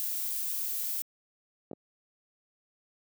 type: noise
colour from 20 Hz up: violet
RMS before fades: -33 dBFS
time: 0-1.02 s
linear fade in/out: 0 ms
type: clicks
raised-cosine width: 2 ms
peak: -26 dBFS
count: 2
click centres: 1.713 / 1.732 s
effects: high-pass 200 Hz 12 dB/octave